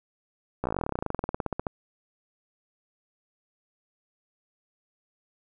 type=slowing click train; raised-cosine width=1 ms; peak=-14 dBFS; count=29; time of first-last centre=0.64-1.668 s; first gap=15 ms; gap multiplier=1.06; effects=none